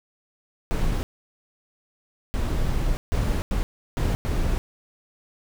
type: noise bursts at uneven times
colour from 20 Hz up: brown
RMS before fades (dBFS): -23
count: 6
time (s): 0.71-1.03 / 2.34-2.97 / 3.12-3.42 / 3.51-3.63 / 3.97-4.15 / 4.25-4.58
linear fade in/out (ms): 0
effects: none